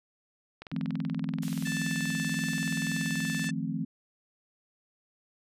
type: click train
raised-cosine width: 0.3 ms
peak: -26 dBFS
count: 61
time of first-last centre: 0.62-3.491 s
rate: 20.9 Hz
type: chord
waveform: sine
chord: F dominant seventh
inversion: third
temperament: just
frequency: 157.15 / 174.61 / 218.3 / 261.9 Hz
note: Eb3 / F3 / A3 / C4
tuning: +18 / 0 / -13 / +2 cents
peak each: -35 dBFS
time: 0.72-3.85 s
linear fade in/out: 5 ms
type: high-pass noise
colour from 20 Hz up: pink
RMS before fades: -46 dBFS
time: 1.42-3.48 s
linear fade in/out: 5 ms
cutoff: 3000 Hz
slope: 12 dB/octave
type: harmonic tone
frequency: 880 Hz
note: A5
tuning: in tune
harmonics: 2 / 3 / 4 / 5 / 6 / 7 / 8 / 9 / 10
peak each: -35 / -40 / -44 / -47 / -49 / -46 / -50 / -47 / -50 dBFS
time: 1.65-3.51 s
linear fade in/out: 10 ms
effects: resampled to 32000 Hz